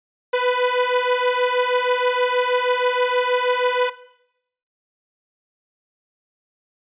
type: beating tone pair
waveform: sawtooth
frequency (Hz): 493.9 / 500.2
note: B4 / B4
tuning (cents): 0 / +22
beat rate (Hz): 6.3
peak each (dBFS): -16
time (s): 0.33-3.9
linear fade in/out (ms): 10
effects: noise-tail reverb RT60 0.8 s tail -17 dB re dry + resampled to 8000 Hz